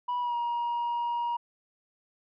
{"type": "tone with pitch glide", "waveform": "sine", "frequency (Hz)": [979, 950], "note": ["B5", "A#5"], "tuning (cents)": [-15, 33], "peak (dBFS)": -25, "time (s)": [0.08, 1.37], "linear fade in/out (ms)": 10, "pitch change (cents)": -52, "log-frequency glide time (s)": [0.2, 0.35], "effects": ["tanh soft clip ceiling -26 dBFS"]}